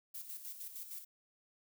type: noise with tremolo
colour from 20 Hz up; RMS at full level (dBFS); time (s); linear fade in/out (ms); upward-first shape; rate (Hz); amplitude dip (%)
violet; -45; 0.14-1.05; 10; square; 6.5; 55
effects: none